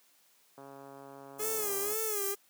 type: click train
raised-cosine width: 1 ms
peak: -35 dBFS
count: 188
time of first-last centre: 0.58-1.935 s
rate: 138 Hz
type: high-pass noise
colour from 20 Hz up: white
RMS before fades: -35 dBFS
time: 1.38-2.36 s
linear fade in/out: 50 ms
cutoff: 5600 Hz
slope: 48 dB/octave
type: tone with vibrato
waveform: 45% pulse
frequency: 418.4 Hz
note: G#4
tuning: 13 cents sharp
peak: -35 dBFS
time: 1.39-2.35 s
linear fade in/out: 10 ms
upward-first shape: sine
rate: 2 Hz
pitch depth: 100 cents each way
effects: white hiss -66 dBFS RMS until 2.49 s + high-pass 200 Hz 12 dB/octave